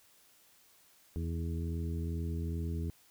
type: harmonic tone with a mistuned harmonic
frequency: 82.41 Hz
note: E2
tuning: in tune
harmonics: 1 / 2 / 3 / 4 / 5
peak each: -34 / -40 / -44 / -46 / -48 dBFS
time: 1.16-2.9 s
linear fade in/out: 0 ms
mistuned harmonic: 5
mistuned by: +27 cents
effects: white hiss -64 dBFS RMS until 3.1 s